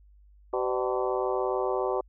harmonic tone with a mistuned harmonic, 127.1 Hz, C3, 50 cents flat, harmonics 3 / 4 / 5 / 6 / 7 / 8 / 9, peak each -29 / -31 / -33 / -35 / -36 / -37 / -38 dBFS, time 0.53-2.01 s, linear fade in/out 5 ms, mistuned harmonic 5, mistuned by -84 cents, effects added 50 Hz sine -53 dBFS peak until 2.08 s

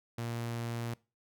sawtooth tone, 117.3 Hz, A#2, 11 cents sharp, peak -31 dBFS, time 0.18-0.94 s, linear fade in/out 5 ms, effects noise-tail reverb RT60 0.3 s tail -22 dB re dry

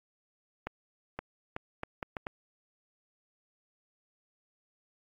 accelerating click train, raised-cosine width 0.5 ms, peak -20 dBFS, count 7, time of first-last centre 0.67-2.268 s, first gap 520 ms, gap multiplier 0.72, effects AAC 48 kbps

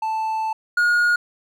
triangle tone pair in turn, 880 / 1436.3 Hz, A5 / F6, 0 / +48 cents, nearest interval minor sixth, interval 848 cents, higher second, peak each -19 / -13 dBFS, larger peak second, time 0.02-0.53 / 0.77-1.16 s, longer first, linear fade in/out 5 ms, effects none

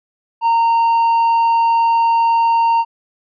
triangle tone, 922 Hz, A#5, 19 cents flat, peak -9 dBFS, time 0.41-2.85 s, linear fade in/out 50 ms, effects resampled to 11025 Hz

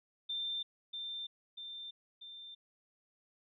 sine tone with echo, 3580 Hz, A7, 29 cents sharp, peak -35 dBFS, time 0.29-0.63 s, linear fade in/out 10 ms, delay 640 ms, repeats 3, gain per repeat -4 dB, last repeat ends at 2.55 s, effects none

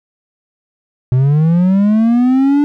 triangle linear sweep, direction up, 123.47 to 293.7 Hz, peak -6 dBFS, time 1.12-2.64 s, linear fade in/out 0 ms, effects none

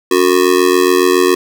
square tone with amplitude modulation, 366.3 Hz, F#4, 17 cents flat, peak -5 dBFS, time 0.11-1.35 s, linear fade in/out 5 ms, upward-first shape sine, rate 87.2 Hz, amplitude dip 95%, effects none

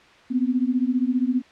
sine beating tone pair, 245 / 260 Hz, B3 / C4, -14 / -11 cents, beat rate 15 Hz, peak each -22 / -22 dBFS, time 0.3-1.42 s, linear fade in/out 20 ms, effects white hiss -51 dBFS RMS until 1.51 s + low-pass 3000 Hz 12 dB/octave

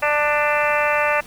harmonic tone with a mistuned harmonic, 296.1 Hz, D4, 14 cents sharp, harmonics 2 / 3 / 4 / 5 / 6 / 7 / 8 / 9, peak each -21 / -24 / -24 / -26 / -25 / -27 / -27 / -26 dBFS, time 0.02-1.21 s, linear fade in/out 10 ms, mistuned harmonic 7, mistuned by -19 cents, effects pink hiss -43 dBFS RMS until 1.26 s

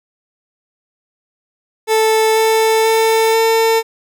30% pulse tone with pitch steps, 440 / 443.3 / 446.7 / 450 Hz, A4 / A4 / A4 / A4, 0 / +13 / +26 / +39 cents, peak -8 dBFS, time 1.87-3.83 s, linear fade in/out 50 ms, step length 490 ms, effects none

